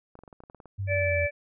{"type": "clicks", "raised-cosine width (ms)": 1, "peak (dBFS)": -33, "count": 11, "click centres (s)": [0.154, 0.19, 0.236, 0.278, 0.328, 0.404, 0.437, 0.499, 0.547, 0.602, 0.657]}
{"type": "exponential sweep", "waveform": "sine", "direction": "down", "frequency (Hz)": [100, 83.8], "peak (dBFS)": -28, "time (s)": [0.78, 1.27], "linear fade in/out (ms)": 20}
{"type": "harmonic tone", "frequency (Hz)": 580, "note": "D5", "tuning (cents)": -22, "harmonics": [1, 3, 4], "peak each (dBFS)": [-26, -33, -28], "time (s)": [0.87, 1.31], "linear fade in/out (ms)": 50}
{"effects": []}